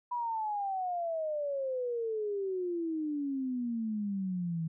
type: exponential sweep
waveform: sine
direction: down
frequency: 984 to 159.5 Hz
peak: -31 dBFS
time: 0.11-4.68 s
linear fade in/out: 10 ms
effects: none